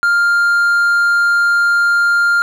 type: tone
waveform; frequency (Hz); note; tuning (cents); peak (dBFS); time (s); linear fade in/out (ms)
triangle; 1400; F6; +4; -8; 0.03-2.42; 0
effects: none